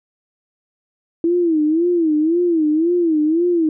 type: tone with vibrato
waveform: sine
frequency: 326.9 Hz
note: E4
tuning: 14 cents flat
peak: -13 dBFS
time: 1.24-3.69 s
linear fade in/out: 2 ms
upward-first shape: sine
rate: 1.9 Hz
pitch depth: 140 cents each way
effects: none